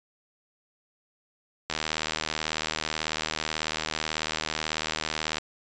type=click train; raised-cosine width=0.2 ms; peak=-10 dBFS; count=289; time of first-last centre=1.7-5.383 s; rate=78.2 Hz; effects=resampled to 16000 Hz